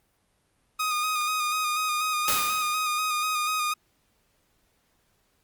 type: tone with vibrato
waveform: sawtooth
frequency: 1239 Hz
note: D#6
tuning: 8 cents flat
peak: -21 dBFS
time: 0.79-3.74 s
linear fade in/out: 10 ms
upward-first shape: square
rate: 4.1 Hz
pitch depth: 24 cents each way
type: noise with exponential decay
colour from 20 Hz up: white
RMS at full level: -24 dBFS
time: 2.28-3.02 s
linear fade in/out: 0 ms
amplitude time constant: 160 ms
effects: pink hiss -69 dBFS RMS until 5.43 s + Opus 32 kbps